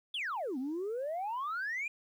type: exponential two-way sweep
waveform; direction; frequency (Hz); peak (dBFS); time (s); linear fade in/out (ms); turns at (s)
sine; down then up; 3583 to 246.9 to 2472; -32; 0.14-1.88; 5; 0.58
effects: tanh soft clip ceiling -31 dBFS + 11-bit